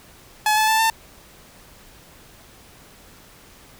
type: tone with pitch steps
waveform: sawtooth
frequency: 853 / 866.9 / 881 / 895.4 Hz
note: G#5 / A5 / A5 / A5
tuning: +46 / -26 / +2 / +30 cents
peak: -12 dBFS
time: 0.46-0.9 s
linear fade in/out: 2 ms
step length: 110 ms
effects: pink hiss -48 dBFS RMS until 3.79 s